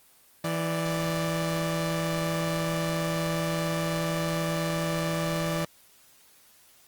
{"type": "tone pair together", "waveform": "sawtooth", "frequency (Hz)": [164.33, 587.3], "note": ["E3", "D5"], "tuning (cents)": [-5, 0], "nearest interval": "octave + minor seventh", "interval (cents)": 2205, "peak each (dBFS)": [-24, -27], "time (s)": [0.44, 5.65], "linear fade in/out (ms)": 5, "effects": ["white hiss -58 dBFS RMS until 6.87 s", "Opus 24 kbps"]}